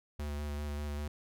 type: tone with vibrato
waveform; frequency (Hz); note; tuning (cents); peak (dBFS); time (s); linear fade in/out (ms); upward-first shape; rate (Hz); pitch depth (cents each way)
square; 73.4; D2; 0; -36; 0.19-1.08; 5; square; 5.1; 15
effects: none